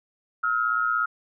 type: tone pair together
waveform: sine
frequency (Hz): 1293 / 1410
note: E6 / F6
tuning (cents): -34 / +16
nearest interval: minor second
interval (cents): 150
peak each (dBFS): -24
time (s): 0.43-1.06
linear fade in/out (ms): 10
effects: none